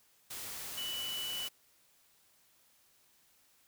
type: tone in noise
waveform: sine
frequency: 2968 Hz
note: F#7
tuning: 5 cents sharp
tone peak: -37 dBFS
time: 0.77-1.48 s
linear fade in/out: 10 ms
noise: white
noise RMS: -43 dBFS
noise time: 0.3-1.49 s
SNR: +3 dB
effects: white hiss -68 dBFS RMS until 3.67 s